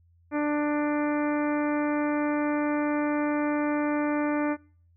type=harmonic tone; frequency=295.9 Hz; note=D4; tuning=13 cents sharp; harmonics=1 / 2 / 3 / 4 / 5 / 6 / 7 / 8; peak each=-25 / -31 / -35 / -37 / -39 / -41 / -42 / -43 dBFS; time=0.31-4.57 s; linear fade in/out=50 ms; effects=noise-tail reverb RT60 0.5 s tail -26 dB re dry + added 85 Hz sine -58 dBFS peak until 4.96 s